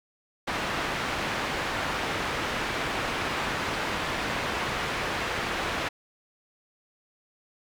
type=low-pass noise; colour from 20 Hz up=white; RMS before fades=-30 dBFS; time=0.47-5.89 s; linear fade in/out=10 ms; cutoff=2100 Hz; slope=12 dB/octave; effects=none